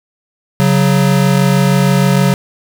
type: tone pair together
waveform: square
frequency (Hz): 138.59 / 185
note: C#3 / F#3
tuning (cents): 0 / 0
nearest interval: perfect fourth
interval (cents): 500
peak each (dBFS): -12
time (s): 0.6-2.34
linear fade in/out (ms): 0
effects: none